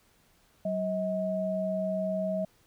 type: tone pair together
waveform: sine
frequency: 189.08 / 636 Hz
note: F#3 / D#5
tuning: +38 / +38 cents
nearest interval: octave + major sixth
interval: 2100 cents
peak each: -32 / -29 dBFS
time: 0.65-2.45 s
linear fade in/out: 5 ms
effects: pink hiss -65 dBFS RMS until 2.66 s